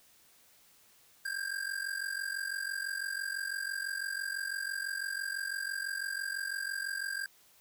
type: ring-modulated tone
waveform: square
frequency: 1596 Hz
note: G6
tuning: 31 cents sharp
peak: -32 dBFS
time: 1.25-7.26 s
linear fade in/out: 2 ms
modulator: 23 Hz
effects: white hiss -63 dBFS RMS until 7.6 s